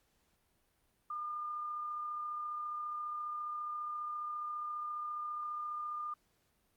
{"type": "tone with amplitude modulation", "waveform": "sine", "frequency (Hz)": 1208, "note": "D6", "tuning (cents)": 48, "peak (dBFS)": -36, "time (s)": [1.1, 6.14], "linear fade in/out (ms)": 5, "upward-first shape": "sine", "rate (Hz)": 34.7, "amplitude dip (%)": 25, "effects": ["pink hiss -75 dBFS RMS until 6.76 s", "Opus 48 kbps"]}